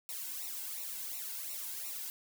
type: noise with flanger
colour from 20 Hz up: blue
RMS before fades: -41 dBFS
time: 0.09-2.1 s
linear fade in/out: 0 ms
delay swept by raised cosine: 0.61 to 1.71 ms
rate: 2.8 Hz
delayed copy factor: -1
effects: none